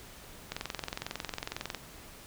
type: click train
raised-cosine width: 0.2 ms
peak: -17 dBFS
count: 28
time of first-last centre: 0.52-1.747 s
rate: 22 Hz
effects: pink hiss -50 dBFS RMS until 2.26 s